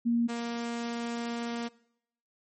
sine / sawtooth tone pair in turn, 235 / 235 Hz, A#3 / A#3, +14 / +14 cents, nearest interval unison, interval 0 cents, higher neither, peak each -23 / -28 dBFS, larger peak first, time 0.05-0.28 / 0.28-1.69 s, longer second, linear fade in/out 20 ms, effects noise-tail reverb RT60 0.7 s tail -21 dB re dry + MP3 32 kbps

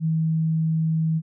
sine tone, 160.4 Hz, E3, 47 cents flat, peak -19 dBFS, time 0-1.22 s, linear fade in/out 50 ms, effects none

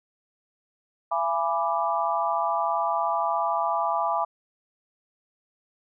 sine chord, E dominant seventh, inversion none, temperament equal with one note detuned, 676.6 / 830.6 / 987.8 / 1174.7 Hz, E5 / G#5 / B5 / D6, +45 / 0 / 0 / 0 cents, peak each -28 dBFS, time 1.11-4.25 s, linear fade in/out 10 ms, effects none

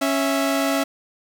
sawtooth tone pair together, 276 / 659.3 Hz, C#4 / E5, -7 / 0 cents, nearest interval octave + minor third, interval 1507 cents, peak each -17 / -19 dBFS, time 0.01-0.84 s, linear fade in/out 10 ms, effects none

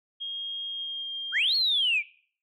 sine tone with pitch glide, 3248 to 3207 Hz, G#7 to G7, -39 to +39 cents, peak -31 dBFS, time 0.2-1.54 s, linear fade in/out 20 ms, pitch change -22 cents, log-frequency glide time 0.67-1.13 s
sine linear two-way sweep, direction up then down, 1302 to 4384 to 2242 Hz, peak -21 dBFS, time 1.32-2.03 s, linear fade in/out 50 ms, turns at 1.55 s
effects noise-tail reverb RT60 0.5 s tail -20 dB re dry + tanh soft clip ceiling -15 dBFS

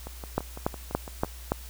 two click trains, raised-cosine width 1 ms, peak -24 / -10 dBFS, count 8 / 5, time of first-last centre 0.07-1.246 / 0.38-1.52 s, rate 5.95 / 3.51 Hz, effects added 60 Hz sine -41 dBFS peak until 1.69 s + white hiss -48 dBFS RMS until 1.69 s

